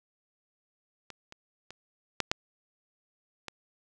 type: clicks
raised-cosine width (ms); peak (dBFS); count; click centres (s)
0.2; -25 / -28 / -26 / -9 / -8 / -20; 6; 1.103 / 1.324 / 1.706 / 2.203 / 2.315 / 3.483
effects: none